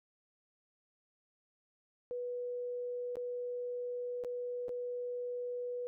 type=tone with dropouts; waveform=sine; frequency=490.1 Hz; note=B4; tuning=13 cents flat; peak=-36 dBFS; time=2.11-5.87 s; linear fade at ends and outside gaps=0 ms; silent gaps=3.156-3.169 / 4.238-4.247 / 4.683-4.692 s; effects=none